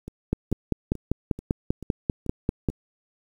two click trains, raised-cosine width 3 ms, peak -9 / -23 dBFS, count 13 / 7, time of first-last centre 0.33-2.688 / 0.08-2.7 s, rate 5.09 / 2.29 Hz, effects 8-bit

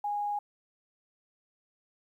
sine tone, 824 Hz, G#5, 14 cents flat, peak -29 dBFS, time 0.04-0.39 s, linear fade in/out 5 ms, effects 11-bit

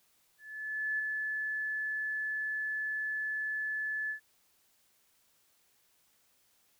sine tone with ADSR envelope, 1729 Hz, A6, 31 cents flat, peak -29 dBFS, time 0.38-4.2 s, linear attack 610 ms, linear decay 11 ms, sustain -3 dB, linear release 100 ms, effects white hiss -70 dBFS RMS until 6.79 s

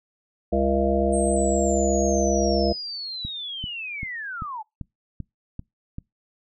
harmonic tone, 67.9 Hz, C#2, 35 cents flat, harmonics 1 / 3 / 5 / 7 / 9 / 10, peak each -26 / -26 / -26 / -26 / -26 / -26 dBFS, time 0.52-2.73 s, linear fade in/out 10 ms
sine linear sweep, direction down, 8610 to 819 Hz, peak -30 dBFS, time 1.12-4.63 s, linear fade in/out 20 ms
click train, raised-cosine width 5 ms, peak -20 dBFS, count 8, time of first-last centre 3.25-5.984 s, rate 2.56 Hz
effects noise-tail reverb RT60 0.2 s tail -26 dB re dry

